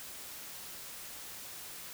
silence, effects white hiss -46 dBFS RMS until 1.93 s

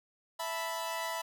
sawtooth chord, E suspended fourth, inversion none, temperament equal, 659.3 / 880 / 987.8 Hz, E5 / A5 / B5, 0 / 0 / 0 cents, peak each -35 / -39 / -33 dBFS, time 0.39-1.22 s, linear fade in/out 10 ms, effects none

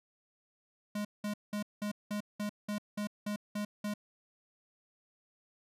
square tone bursts, 207.7 Hz, G#3, in tune, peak -34 dBFS, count 11, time 0.95-3.939 s, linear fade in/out 5 ms, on 99 ms, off 190 ms, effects resampled to 32000 Hz

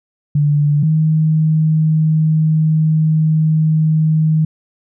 sine tone pair in turn, 146.8 / 156.93 Hz, D3 / D#3, 0 / +15 cents, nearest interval minor second, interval 115 cents, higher second, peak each -10 dBFS, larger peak neither, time 0.35-0.83 / 0.83-4.45 s, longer second, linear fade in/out 5 ms, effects none

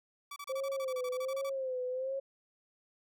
sawtooth tone bursts, 1150 Hz, D6, 37 cents flat, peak -38 dBFS, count 15, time 0.31-1.496 s, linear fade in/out 5 ms, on 52 ms, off 29 ms
sine tone with vibrato, 523.3 Hz, C5, in tune, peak -33 dBFS, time 0.49-2.2 s, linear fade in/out 10 ms, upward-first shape sine, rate 1.3 Hz, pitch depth 72 cents each way
effects none

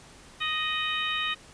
harmonic tone with a mistuned harmonic, 622.3 Hz, D#5, in tune, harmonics 2 / 3 / 4 / 5 / 6, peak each -33 / -33 / -33 / -33 / -33 dBFS, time 0.4-1.35 s, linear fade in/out 20 ms, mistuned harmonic 5, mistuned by -41 cents, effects pink hiss -51 dBFS RMS until 1.53 s + resampled to 22050 Hz

